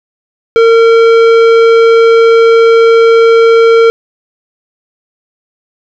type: tone with tanh clipping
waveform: sine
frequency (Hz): 457.2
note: A#4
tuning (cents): -34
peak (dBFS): -4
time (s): 0.56-3.9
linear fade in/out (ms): 0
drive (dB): 14
effects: none